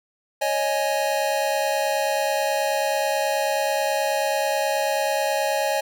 square chord, C# suspended second, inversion none, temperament just, 554.4 / 623.7 / 831.5 Hz, C#5 / D#5 / G#5, 0 / +4 / +2 cents, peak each -26 dBFS, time 0.41-5.81 s, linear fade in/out 10 ms, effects none

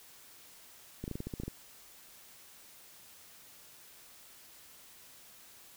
clicks, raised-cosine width 3 ms, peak -25 dBFS, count 10, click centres 1.04 / 1.079 / 1.113 / 1.155 / 1.204 / 1.27 / 1.338 / 1.4 / 1.435 / 1.48 s, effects white hiss -56 dBFS RMS until 5.76 s

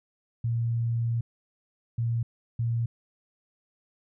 sine tone bursts at uneven times, 116.54 Hz, A#2, in tune, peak -24 dBFS, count 3, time 0.44-1.21 / 1.98-2.23 / 2.59-2.86 s, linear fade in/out 5 ms, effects none

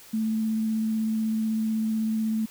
sine tone with vibrato, 220 Hz, A3, in tune, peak -23 dBFS, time 0.13-2.46 s, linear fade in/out 10 ms, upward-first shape square, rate 16 Hz, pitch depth 9 cents each way, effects white hiss -49 dBFS RMS until 2.5 s

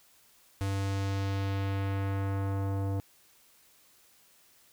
square tone with low-pass filter sweep, 98 Hz, G2, in tune, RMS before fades -31 dBFS, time 0.61-3 s, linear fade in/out 0 ms, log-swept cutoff 11000 to 710 Hz, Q 0.96, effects white hiss -62 dBFS RMS until 4.72 s

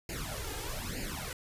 pink noise with flanger, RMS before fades -38 dBFS, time 0.09-1.33 s, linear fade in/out 2 ms, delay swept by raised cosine 0.42 to 2.42 ms, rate 1.1 Hz, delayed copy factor +0.85, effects resampled to 32000 Hz

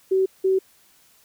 sine tone pair in turn, 380.3 / 380.3 Hz, F#4 / F#4, +48 / +48 cents, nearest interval unison, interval 0 cents, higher neither, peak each -16 dBFS, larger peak neither, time 0.11-0.26 / 0.44-0.59 s, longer neither, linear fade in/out 10 ms, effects white hiss -57 dBFS RMS until 1.24 s

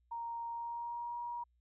sine tone with pitch glide, 932.3 to 953.5 Hz, A#5 to A#5, 0 to +39 cents, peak -38 dBFS, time 0.11-1.44 s, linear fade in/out 10 ms, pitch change +39 cents, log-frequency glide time 0.49-1.18 s, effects added 60 Hz sine -70 dBFS peak until 1.6 s

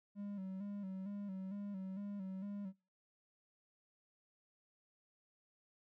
triangle tone with vibrato, 196 Hz, G3, in tune, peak -40 dBFS, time 0.15-2.73 s, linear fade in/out 50 ms, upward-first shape square, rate 2.2 Hz, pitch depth 59 cents each way, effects noise-tail reverb RT60 0.3 s tail -24 dB re dry

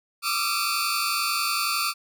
sawtooth tone cluster, 1167 / 1218 / 1356 / 2527 / 4518 Hz, D6 / D#6 / E6 / D#7 / C#8, -11 / -37 / +49 / +26 / +32 cents, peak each -27 / -28 / -26 / -29 / -25 dBFS, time 0.22-1.94 s, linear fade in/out 50 ms, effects none

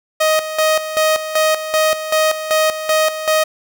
sawtooth tone with tremolo, 626 Hz, D#5, 10 cents sharp, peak -8 dBFS, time 0.2-3.44 s, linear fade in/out 10 ms, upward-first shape square, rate 2.6 Hz, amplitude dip 70%, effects none

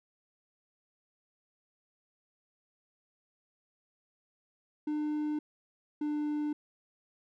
triangle tone pair in turn, 300.9 / 298.1 Hz, D4 / D4, +42 / +26 cents, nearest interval unison, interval 16 cents, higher first, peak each -28 dBFS, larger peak neither, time 4.87-5.39 / 6.01-6.53 s, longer neither, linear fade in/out 5 ms, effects none

